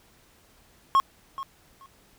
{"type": "tone with echo", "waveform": "triangle", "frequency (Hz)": 1085, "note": "C#6", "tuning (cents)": -37, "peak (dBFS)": -14, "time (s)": [0.95, 1], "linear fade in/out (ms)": 0, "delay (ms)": 430, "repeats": 2, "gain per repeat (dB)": -15, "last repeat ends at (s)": 1.86, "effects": ["pink hiss -59 dBFS RMS until 2.18 s"]}